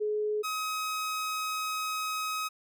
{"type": "tone pair in turn", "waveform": ["sine", "sawtooth"], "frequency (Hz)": [423.1, 1267.9], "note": ["G#4", "D#6"], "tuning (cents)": [32, 32], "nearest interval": "octave + perfect fifth", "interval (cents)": 1900, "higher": "second", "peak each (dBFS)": -27, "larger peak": "neither", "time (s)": [[0, 0.43], [0.43, 2.49]], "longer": "second", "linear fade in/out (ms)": 20, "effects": []}